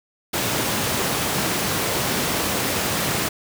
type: high-pass noise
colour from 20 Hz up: pink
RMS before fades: -23 dBFS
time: 0.33-3.29 s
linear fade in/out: 10 ms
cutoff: 120 Hz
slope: 12 dB/octave
effects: none